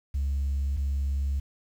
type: tone pair in turn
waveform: sine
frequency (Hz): 69.3 / 69.3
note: C#2 / C#2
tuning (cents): 0 / 0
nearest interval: unison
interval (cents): 0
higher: neither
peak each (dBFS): -23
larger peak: neither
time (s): 0.14-0.77 / 0.77-1.4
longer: neither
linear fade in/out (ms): 10
effects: tanh soft clip ceiling -22 dBFS + 9-bit